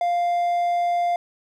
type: tone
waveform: triangle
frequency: 698.5 Hz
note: F5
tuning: in tune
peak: -17 dBFS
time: 0.01-1.16 s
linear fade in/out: 2 ms
effects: none